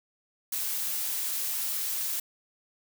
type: noise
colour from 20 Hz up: blue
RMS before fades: -31 dBFS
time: 0.52-2.2 s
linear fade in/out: 5 ms
effects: none